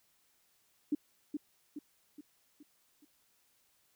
sine tone with echo, 294.9 Hz, D4, 7 cents sharp, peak -27 dBFS, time 0.92-0.95 s, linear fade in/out 5 ms, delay 420 ms, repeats 5, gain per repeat -6 dB, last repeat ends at 3.05 s, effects white hiss -72 dBFS RMS until 3.95 s

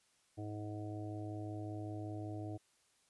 harmonic tone, 105.3 Hz, G#2, 24 cents sharp, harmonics 1 / 3 / 4 / 5 / 6 / 7, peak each -43 / -45 / -54 / -58 / -52 / -53 dBFS, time 0.37-2.58 s, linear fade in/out 20 ms, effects white hiss -73 dBFS RMS until 3.09 s + resampled to 24000 Hz

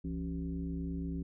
sine tone with frequency modulation, 171.8 Hz, F3, 28 cents flat, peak -34 dBFS, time 0.04-1.23 s, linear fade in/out 10 ms, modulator 105 Hz, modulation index 1.2, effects none

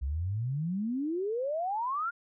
sine exponential sweep, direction up, 63.2 to 1438 Hz, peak -29 dBFS, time 0.01-2.11 s, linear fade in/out 20 ms, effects none

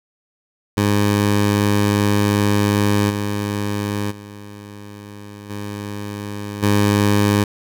15% pulse tone with level steps, 102.6 Hz, G#2, 21 cents flat, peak -8 / -14 / -28 / -20 / -7 dBFS, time 0.77-7.44 s, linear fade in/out 5 ms, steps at 3.09 / 4.1 / 5.49 / 6.62 s, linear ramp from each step 20 ms, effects none

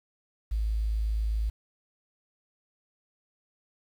sine tone with quantisation, 53.9 Hz, A1, 35 cents flat, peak -25 dBFS, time 0.51-1.5 s, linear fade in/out 10 ms, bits 9, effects none

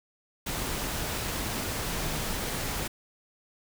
sine tone in noise, 151.6 Hz, D#3, 45 cents flat, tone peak -37 dBFS, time 2.01-2.24 s, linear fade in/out 10 ms, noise pink, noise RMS -32 dBFS, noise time 0.46-2.88 s, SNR -8 dB, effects none

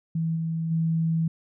sine tone with level steps, 163.1 Hz, E3, 18 cents flat, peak -23 / -25 / -21 dBFS, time 0.15-1.28 s, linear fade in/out 5 ms, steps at 0.35 / 0.7 s, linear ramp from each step 20 ms, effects none

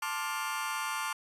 sawtooth chord, D minor seventh, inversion second, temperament just, 881 / 1057.2 / 1174.7 / 1409.6 Hz, A5 / C6 / D6 / F6, +2 / +18 / 0 / +16 cents, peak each -34 dBFS, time 0.02-1.13 s, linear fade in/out 5 ms, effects resampled to 32000 Hz

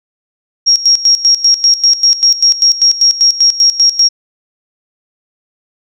sine tone with tremolo, 5588 Hz, F8, in tune, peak -4 dBFS, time 0.66-4.09 s, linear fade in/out 20 ms, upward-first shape square, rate 5.1 Hz, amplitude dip 80%, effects none

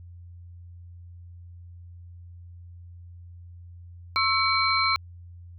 sine tone cluster, 1085 / 1321 / 2266 / 4127 Hz, C#6 / E6 / C#7 / C8, -37 / +3 / +37 / -25 cents, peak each -26 dBFS, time 4.16-4.96 s, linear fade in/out 0 ms, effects added 87 Hz sine -42 dBFS peak until 5.58 s

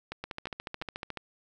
two click trains, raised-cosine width 0.3 ms, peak -20 / -20 dBFS, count 4 / 13, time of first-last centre 0.12-1.173 / 0.24-1.103 s, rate 2.85 / 13.9 Hz, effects none

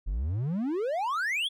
triangle exponential sweep, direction up, 41.3 to 3514 Hz, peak -25 dBFS, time 0.06-1.49 s, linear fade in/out 20 ms, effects none

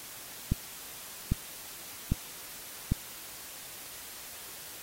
click train, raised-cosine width 5 ms, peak -13 dBFS, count 4, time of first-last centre 0.52-2.92 s, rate 1.25 Hz, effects white hiss -45 dBFS RMS until 4.82 s + AAC 48 kbps

